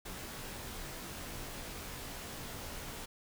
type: noise with comb filter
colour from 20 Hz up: pink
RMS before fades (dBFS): -44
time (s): 0.05-3.06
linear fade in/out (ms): 10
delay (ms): 19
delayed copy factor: -0.9
effects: none